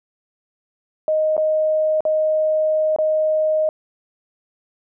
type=tone with dropouts; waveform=sine; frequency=622.3 Hz; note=D#5; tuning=in tune; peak=-15 dBFS; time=1.08-3.69 s; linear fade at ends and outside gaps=1 ms; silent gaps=1.367-1.378 / 2.006-2.052 / 2.962-2.986 s; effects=none